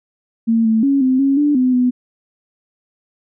sine tone with pitch steps, 227.4 / 222 / 276.9 / 258.9 / 274.3 / 292.9 / 254.4 / 249.2 Hz, A#3 / A3 / C#4 / C4 / C#4 / D4 / C4 / B3, -43 / +16 / -2 / -18 / -18 / -5 / -48 / +16 cents, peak -11 dBFS, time 0.47-1.91 s, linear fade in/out 20 ms, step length 180 ms, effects none

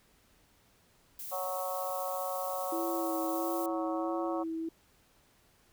violet noise, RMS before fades -42 dBFS, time 1.19-3.66 s, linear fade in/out 2 ms
harmonic tone, 185 Hz, F#3, in tune, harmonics 3 / 4 / 5 / 6 / 7, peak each -37 / -38 / -44 / -40 / -46 dBFS, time 1.31-4.44 s, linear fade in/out 20 ms
sine tone with vibrato, 330 Hz, E4, 2 cents sharp, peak -33 dBFS, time 2.72-4.69 s, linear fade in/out 5 ms, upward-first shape sine, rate 1.5 Hz, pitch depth 28 cents each way
effects pink hiss -66 dBFS RMS until 5.72 s

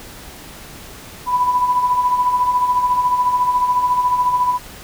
sine tone with tremolo, 992 Hz, B5, 7 cents sharp, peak -11 dBFS, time 1.26-4.59 s, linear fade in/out 50 ms, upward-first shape sine, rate 14 Hz, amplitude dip 55%, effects pink hiss -37 dBFS RMS until 4.83 s

